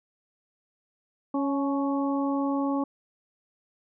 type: harmonic tone with a mistuned harmonic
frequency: 277.2 Hz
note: C#4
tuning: in tune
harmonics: 1 / 2 / 3 / 4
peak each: -25 / -33 / -34 / -35 dBFS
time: 1.34-2.84 s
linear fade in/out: 5 ms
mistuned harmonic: 3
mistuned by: +34 cents
effects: none